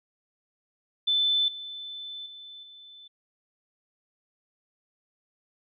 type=tone with level steps; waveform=sine; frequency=3520 Hz; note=A7; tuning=in tune; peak=-21 / -36 / -42 / -46 dBFS; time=1.07-3.08 s; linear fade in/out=10 ms; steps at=1.48 / 2.26 / 2.63 s; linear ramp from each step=2 ms; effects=none